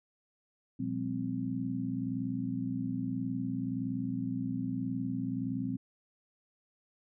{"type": "tone cluster", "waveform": "sine", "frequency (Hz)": [120.8, 180.2, 202, 261.4], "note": ["B2", "F#3", "G#3", "C4"], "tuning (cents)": [-38, -45, -48, -1], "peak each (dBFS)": [-39, -40, -39, -34], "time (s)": [0.79, 5.77], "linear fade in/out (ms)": 10, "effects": []}